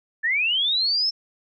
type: linear sweep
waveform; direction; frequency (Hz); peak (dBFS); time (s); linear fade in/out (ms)
sine; up; 1720 to 5360; -19; 0.23-1.11; 20
effects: none